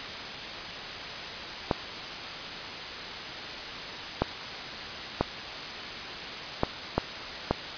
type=clicks; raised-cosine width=1 ms; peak=-8 dBFS; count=6; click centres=1.712 / 4.22 / 5.21 / 6.634 / 6.98 / 7.51 s; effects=white hiss -36 dBFS RMS until 7.77 s + resampled to 11025 Hz